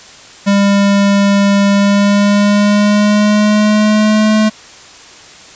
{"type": "tone with pitch glide", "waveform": "square", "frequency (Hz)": [200, 215.6], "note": ["G3", "A3"], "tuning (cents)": [35, -35], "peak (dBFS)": -8, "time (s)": [0.46, 4.5], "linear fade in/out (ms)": 20, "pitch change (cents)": 130, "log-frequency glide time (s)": [1.69, 4.36], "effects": ["white hiss -36 dBFS RMS until 5.55 s", "resampled to 16000 Hz"]}